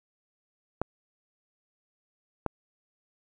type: clicks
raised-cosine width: 1 ms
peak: -13 dBFS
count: 2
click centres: 0.816 / 2.463 s
effects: none